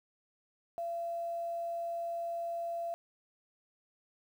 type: tone with quantisation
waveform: sine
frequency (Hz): 680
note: F5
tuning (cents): -46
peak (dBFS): -34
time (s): 0.78-2.94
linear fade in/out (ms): 0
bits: 10
effects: none